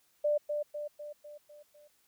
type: tone with echo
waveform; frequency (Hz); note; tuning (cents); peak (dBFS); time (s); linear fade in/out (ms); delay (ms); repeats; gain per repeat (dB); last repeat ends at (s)
sine; 592; D5; +14; -25; 0.24-0.38; 10; 250; 6; -5; 1.88
effects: white hiss -70 dBFS RMS until 2.07 s